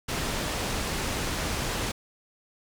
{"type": "low-pass noise", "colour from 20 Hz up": "pink", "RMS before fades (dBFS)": -30, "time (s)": [0.08, 1.92], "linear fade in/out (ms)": 10, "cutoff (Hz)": 9100, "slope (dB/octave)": 12, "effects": []}